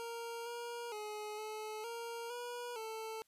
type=tone with pitch steps; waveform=25% pulse; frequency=465.2 / 473.7 / 422.8 / 430.5 / 465.9 / 484.1 / 442.7 Hz; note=A#4 / A#4 / G#4 / A4 / A#4 / B4 / A4; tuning=-4 / +28 / +31 / -38 / -1 / -35 / +11 cents; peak=-38 dBFS; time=0-3.22 s; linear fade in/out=0 ms; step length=460 ms; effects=white hiss -75 dBFS RMS until 3.27 s + resampled to 32000 Hz